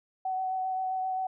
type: tone with vibrato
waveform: sine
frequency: 752 Hz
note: F#5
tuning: 28 cents sharp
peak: -28 dBFS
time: 0.25-1.27 s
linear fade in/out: 5 ms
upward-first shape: sine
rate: 7.6 Hz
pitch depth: 14 cents each way
effects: none